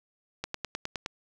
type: click train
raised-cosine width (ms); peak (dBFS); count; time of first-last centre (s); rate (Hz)
0.2; -15; 7; 0.44-1.061; 9.66
effects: none